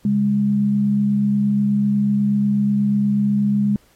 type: tone pair together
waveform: sine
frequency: 136.67 / 204.9 Hz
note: C#3 / G#3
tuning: -24 / -23 cents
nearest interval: perfect fifth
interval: 701 cents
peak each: -25 / -15 dBFS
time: 0.05-3.76 s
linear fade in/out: 2 ms
effects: pink hiss -57 dBFS RMS until 3.95 s + AAC 48 kbps